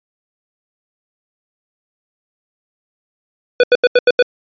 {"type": "tone bursts", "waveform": "square", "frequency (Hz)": 493.3, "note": "B4", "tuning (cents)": -2, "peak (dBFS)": -7, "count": 6, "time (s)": [3.6, 4.225], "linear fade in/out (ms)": 2, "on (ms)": 35, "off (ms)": 83, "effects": ["resampled to 11025 Hz"]}